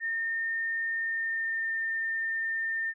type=tone with pitch glide; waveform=sine; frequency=1821 to 1807.4 Hz; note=A#6 to A6; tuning=-41 to +46 cents; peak=-28 dBFS; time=0-2.94 s; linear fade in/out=50 ms; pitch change=-13 cents; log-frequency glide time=0.96-1.72 s; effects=none